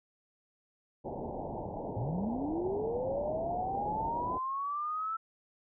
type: low-pass noise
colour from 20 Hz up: white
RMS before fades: -39 dBFS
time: 1.04-4.39 s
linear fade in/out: 20 ms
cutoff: 900 Hz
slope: 96 dB/octave
type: linear sweep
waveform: sine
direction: up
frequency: 99.8 to 1331 Hz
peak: -32 dBFS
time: 1.96-5.17 s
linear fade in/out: 10 ms
effects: none